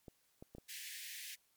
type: clicks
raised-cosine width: 2 ms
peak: -37 dBFS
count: 4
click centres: 0.082 / 0.425 / 0.55 / 0.583 s
type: high-pass noise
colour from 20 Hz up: pink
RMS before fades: -48 dBFS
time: 0.68-1.36 s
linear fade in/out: 20 ms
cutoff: 1700 Hz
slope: 96 dB/octave
effects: white hiss -75 dBFS RMS until 1.56 s + MP3 96 kbps